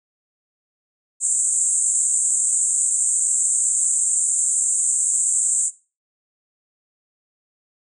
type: band-pass noise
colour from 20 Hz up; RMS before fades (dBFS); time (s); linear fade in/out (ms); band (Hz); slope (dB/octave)
pink; -20; 1.2-5.71; 50; 7200 to 8700; 96
effects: noise-tail reverb RT60 0.3 s tail -17 dB re dry